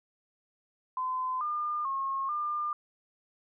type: tone with pitch steps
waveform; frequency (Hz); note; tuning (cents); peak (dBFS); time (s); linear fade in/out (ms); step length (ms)
sine; 1024 / 1206 / 1083 / 1201; C6 / D6 / C#6 / D6; -38 / +46 / -41 / +38; -29; 0.97-2.73; 2; 440
effects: none